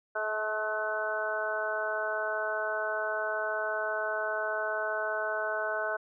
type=harmonic tone with a mistuned harmonic; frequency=214.9 Hz; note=A3; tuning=41 cents flat; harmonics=2 / 3 / 4 / 5 / 6 / 7; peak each=-39 / -33 / -40 / -40 / -40 / -33 dBFS; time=0.15-5.97 s; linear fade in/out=10 ms; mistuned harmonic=4; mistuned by=+19 cents; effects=none